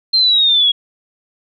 sine linear sweep, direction down, 4186 to 3292 Hz, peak -9 dBFS, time 0.13-0.72 s, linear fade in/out 10 ms, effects none

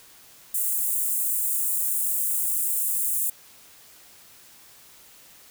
white high-pass noise, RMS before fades -25 dBFS, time 0.54-3.3 s, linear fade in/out 5 ms, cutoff 7700 Hz, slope 48 dB/octave, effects white hiss -51 dBFS RMS until 5.5 s

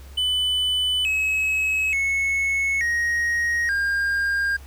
triangle tone with pitch steps, 3000 / 2567 / 2196 / 1879 / 1607.7 Hz, F#7 / E7 / C#7 / A#6 / G6, +23 / -47 / -17 / +13 / +43 cents, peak -18 dBFS, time 0.17-4.57 s, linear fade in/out 10 ms, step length 880 ms, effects added 68 Hz sine -39 dBFS peak until 4.66 s + pink hiss -50 dBFS RMS until 4.66 s

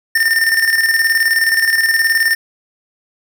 square tone with tremolo, 1809 Hz, A6, 48 cents sharp, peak -10 dBFS, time 0.15-2.35 s, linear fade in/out 5 ms, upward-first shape square, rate 19 Hz, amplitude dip 50%, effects 8-bit

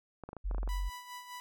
clicks, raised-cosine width 1 ms, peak -29 dBFS, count 9, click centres 0.237 / 0.29 / 0.331 / 0.367 / 0.512 / 0.547 / 0.582 / 0.631 / 0.676 s
sine tone, 46.21 Hz, F#1, 1 cent flat, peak -31 dBFS, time 0.44-0.9 s, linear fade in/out 20 ms
sawtooth tone with tremolo, 987.8 Hz, B5, in tune, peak -38 dBFS, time 0.69-1.4 s, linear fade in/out 0 ms, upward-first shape sine, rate 4.9 Hz, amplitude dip 60%
effects none

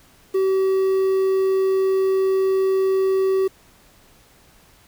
triangle tone with quantisation, 382.6 Hz, G4, 42 cents flat, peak -14 dBFS, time 0.34-3.48 s, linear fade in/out 10 ms, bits 7, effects pink hiss -53 dBFS RMS until 4.87 s

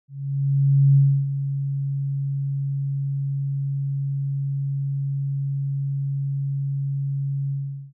sine tone with ADSR envelope, 138.59 Hz, C#3, in tune, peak -11 dBFS, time 0.08-7.93 s, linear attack 880 ms, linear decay 300 ms, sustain -11 dB, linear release 420 ms, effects none

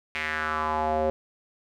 square tone with band-pass filter sweep, 77.78 Hz, D#2, in tune, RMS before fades -27 dBFS, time 0.15-1.1 s, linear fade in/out 0 ms, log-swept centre 2300 to 540 Hz, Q 3.6, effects none

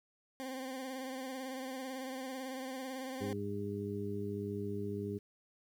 20% pulse tone with vibrato, 261.6 Hz, C4, in tune, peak -35 dBFS, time 0.4-3.33 s, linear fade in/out 0 ms, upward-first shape triangle, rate 18 Hz, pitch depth 55 cents each way
harmonic tone, 101.6 Hz, G#2, 38 cents flat, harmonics 1 / 2 / 3 / 4, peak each -42 / -41 / -44 / -40 dBFS, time 3.2-5.19 s, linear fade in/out 20 ms
effects 11-bit

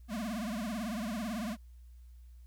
square tone with vibrato, 220 Hz, A3, in tune, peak -35 dBFS, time 0.08-1.57 s, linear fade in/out 50 ms, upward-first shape triangle, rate 18 Hz, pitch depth 220 cents each way, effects added 60 Hz sine -50 dBFS peak until 2.46 s + white hiss -75 dBFS RMS until 2.46 s

